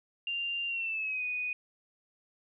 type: tone with pitch glide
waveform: sine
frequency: 2787 to 2483 Hz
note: F7 to D#7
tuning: -4 to -4 cents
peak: -31 dBFS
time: 0.27-1.53 s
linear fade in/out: 2 ms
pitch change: -200 cents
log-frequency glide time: 0.67-1.24 s
effects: none